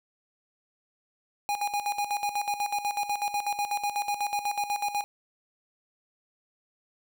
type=tone with tremolo; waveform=square; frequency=820 Hz; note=G#5; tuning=22 cents flat; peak=-26 dBFS; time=1.49-5.04 s; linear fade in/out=0 ms; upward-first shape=square; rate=8.1 Hz; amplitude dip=70%; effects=none